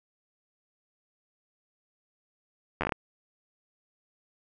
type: slowing click train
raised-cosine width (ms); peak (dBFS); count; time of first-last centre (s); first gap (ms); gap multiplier
0.5; -13; 7; 2.81-2.922; 11; 1.21
effects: none